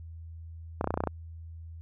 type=clicks; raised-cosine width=1 ms; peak=-14 dBFS; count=9; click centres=0.811 / 0.843 / 0.874 / 0.906 / 0.941 / 0.975 / 1.005 / 1.038 / 1.073 s; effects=added 82 Hz sine -41 dBFS peak until 1.81 s